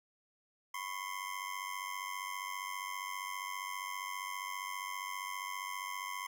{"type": "ring-modulated tone", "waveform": "25% pulse", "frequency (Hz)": 1047, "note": "C6", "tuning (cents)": 1, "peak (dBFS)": -32, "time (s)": [0.74, 6.27], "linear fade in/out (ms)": 5, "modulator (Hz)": 47.5, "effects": []}